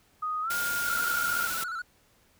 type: tone with pitch glide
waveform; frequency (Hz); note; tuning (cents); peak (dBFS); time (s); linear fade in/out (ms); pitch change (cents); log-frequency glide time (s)
sine; 1244.5 to 1413.1; D#6 to F6; 0 to +20; -28; 0.22-1.47; 10; +220; 0.42-0.52
type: noise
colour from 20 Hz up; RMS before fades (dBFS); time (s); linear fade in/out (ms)
white; -34; 0.5-1.64; 5
type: tone with vibrato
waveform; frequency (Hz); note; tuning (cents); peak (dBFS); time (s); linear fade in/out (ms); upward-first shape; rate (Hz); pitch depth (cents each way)
triangle; 1396.9; F6; 0; -30; 0.86-1.82; 5; square; 14; 75
effects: pink hiss -64 dBFS RMS until 2.39 s